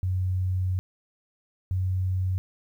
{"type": "tone pair in turn", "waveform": "sine", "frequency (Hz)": [92.5, 92.97], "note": ["F#2", "F#2"], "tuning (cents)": [0, 9], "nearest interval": "unison", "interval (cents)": 9, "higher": "second", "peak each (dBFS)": -23, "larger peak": "neither", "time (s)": [[0.03, 0.79], [1.71, 2.38]], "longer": "first", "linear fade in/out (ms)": 0, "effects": ["10-bit"]}